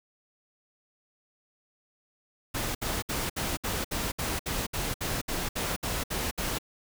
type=noise bursts; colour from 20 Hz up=pink; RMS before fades=-31 dBFS; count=15; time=2.54-6.586 s; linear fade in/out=10 ms; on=210 ms; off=64 ms; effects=none